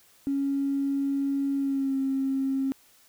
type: tone with pitch glide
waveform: triangle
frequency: 277.2 to 269 Hz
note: C#4 to C4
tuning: 0 to +48 cents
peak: -20 dBFS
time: 0.27-2.72 s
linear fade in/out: 0 ms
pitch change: -52 cents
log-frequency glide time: 1.56-1.97 s
effects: tanh soft clip ceiling -22 dBFS + white hiss -59 dBFS RMS until 3.08 s